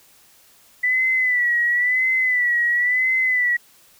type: tone with vibrato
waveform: sine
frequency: 1977 Hz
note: B6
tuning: 1 cent sharp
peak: -16 dBFS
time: 0.83-3.57 s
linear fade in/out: 10 ms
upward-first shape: sine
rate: 0.97 Hz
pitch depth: 65 cents each way
effects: white hiss -53 dBFS RMS until 3.99 s